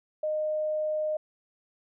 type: tone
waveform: sine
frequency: 615 Hz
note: D#5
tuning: 20 cents flat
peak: -26 dBFS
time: 0.23-1.17 s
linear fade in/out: 5 ms
effects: none